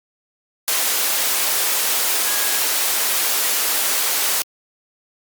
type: tone in noise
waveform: sine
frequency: 1650 Hz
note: G#6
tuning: 12 cents flat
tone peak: -30 dBFS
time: 2.27-2.59 s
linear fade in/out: 0 ms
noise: white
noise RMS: -19 dBFS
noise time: 0.68-4.42 s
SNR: -14 dB
effects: high-pass 400 Hz 12 dB/octave + Opus 48 kbps